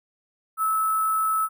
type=tone with sample-and-hold; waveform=sine; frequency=1304 Hz; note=E6; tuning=19 cents flat; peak=-20 dBFS; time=0.57-1.49 s; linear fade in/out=50 ms; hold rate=11025 Hz; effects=none